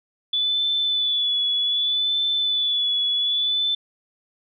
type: tone with vibrato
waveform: sine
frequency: 3461 Hz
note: A7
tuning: 29 cents flat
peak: -19 dBFS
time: 0.33-3.75 s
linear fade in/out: 5 ms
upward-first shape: sine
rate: 0.65 Hz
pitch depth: 34 cents each way
effects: none